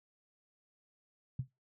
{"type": "tone with exponential decay", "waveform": "sine", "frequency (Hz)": 130.7, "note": "C3", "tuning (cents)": -1, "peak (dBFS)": -29, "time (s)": [1.39, 1.48], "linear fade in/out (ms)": 5, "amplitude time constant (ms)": 19, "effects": ["noise-tail reverb RT60 0.2 s tail -20 dB re dry"]}